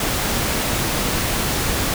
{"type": "noise", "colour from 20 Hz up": "pink", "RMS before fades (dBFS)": -21, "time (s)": [0, 1.94], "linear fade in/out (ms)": 2, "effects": []}